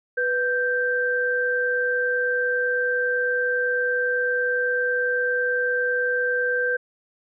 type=tone pair together; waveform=sine; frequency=493.9 / 1568 Hz; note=B4 / G6; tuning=0 / 0 cents; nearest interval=octave + minor sixth; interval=2000 cents; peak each=-24 / -22 dBFS; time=0.17-6.77 s; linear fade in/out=10 ms; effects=none